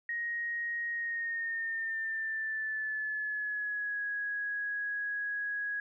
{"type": "tone with pitch glide", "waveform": "sine", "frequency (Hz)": [1877, 1662.6], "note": ["A#6", "G#6"], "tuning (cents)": [11, 1], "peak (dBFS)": -32, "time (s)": [0.09, 5.8], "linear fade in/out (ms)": 2, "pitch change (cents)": -210, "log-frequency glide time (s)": [0.9, 4.02], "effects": []}